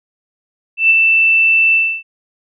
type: tone with ADSR envelope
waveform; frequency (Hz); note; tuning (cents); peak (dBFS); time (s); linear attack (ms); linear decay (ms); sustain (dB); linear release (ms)
sine; 2661; E7; +16; -5; 0.77-2.03; 130; 22; -3; 290
effects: none